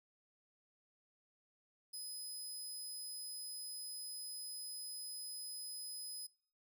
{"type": "tone", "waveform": "20% pulse", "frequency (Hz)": 5040, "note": "D#8", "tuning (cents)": 21, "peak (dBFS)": -39, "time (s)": [1.93, 6.27], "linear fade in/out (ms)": 10, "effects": ["noise-tail reverb RT60 0.5 s tail -22 dB re dry"]}